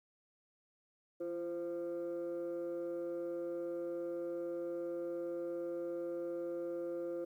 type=tone pair together; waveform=sine; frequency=342.6 / 520 Hz; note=F4 / C5; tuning=-33 / -11 cents; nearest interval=perfect fifth; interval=722 cents; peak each=-38 / -38 dBFS; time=1.2-7.25 s; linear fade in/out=10 ms; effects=tanh soft clip ceiling -34 dBFS + 12-bit